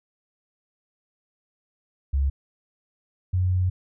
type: tone pair in turn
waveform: sine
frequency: 68.8 / 91.64 Hz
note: C#2 / F#2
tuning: -12 / -16 cents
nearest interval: perfect fourth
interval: 496 cents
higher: second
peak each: -19 dBFS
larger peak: neither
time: 2.13-2.3 / 3.33-3.7 s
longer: second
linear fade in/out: 10 ms
effects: none